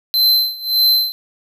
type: tone with tremolo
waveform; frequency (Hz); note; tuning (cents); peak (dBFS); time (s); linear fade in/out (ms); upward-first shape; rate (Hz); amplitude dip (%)
square; 4084; C8; -43; -10; 0.14-1.12; 0; sine; 1.7; 90
effects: none